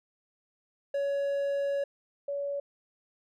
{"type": "tone pair in turn", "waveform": ["triangle", "sine"], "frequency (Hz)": [561, 565.9], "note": ["C#5", "C#5"], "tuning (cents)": [21, 36], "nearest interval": "unison", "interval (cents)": 15, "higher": "second", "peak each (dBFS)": [-25, -30], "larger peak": "first", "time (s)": [[0.94, 1.84], [2.28, 2.6]], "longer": "first", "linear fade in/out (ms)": 5, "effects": []}